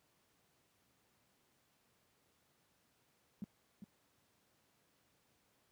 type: tone with echo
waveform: sine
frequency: 202.1 Hz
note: G#3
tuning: 47 cents flat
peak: -39 dBFS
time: 3.42-3.44 s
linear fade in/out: 0 ms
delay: 400 ms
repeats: 1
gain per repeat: -8 dB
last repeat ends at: 3.84 s
effects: pink hiss -75 dBFS RMS until 5.71 s + high-pass 100 Hz 12 dB/octave